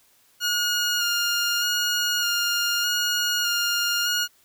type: tone with vibrato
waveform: 15% pulse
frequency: 1425 Hz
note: F6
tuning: 34 cents sharp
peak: -15 dBFS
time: 0.4-4.28 s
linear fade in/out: 50 ms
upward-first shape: square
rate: 0.82 Hz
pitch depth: 17 cents each way
effects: white hiss -60 dBFS RMS until 4.44 s